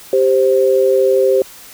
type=tone pair together; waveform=sine; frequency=392 / 524.7 Hz; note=G4 / C5; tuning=0 / +5 cents; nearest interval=perfect fourth; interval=505 cents; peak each=-12 dBFS; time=0.13-1.42 s; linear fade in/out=2 ms; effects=white hiss -38 dBFS RMS until 1.73 s